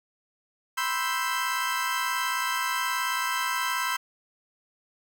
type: chord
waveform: 30% pulse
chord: C major seventh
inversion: third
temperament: equal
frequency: 987.8 / 1046.5 / 1318.5 / 1568 Hz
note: B5 / C6 / E6 / G6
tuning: 0 / 0 / 0 / 0 cents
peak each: -29 dBFS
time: 0.77-3.97 s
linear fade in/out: 10 ms
effects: none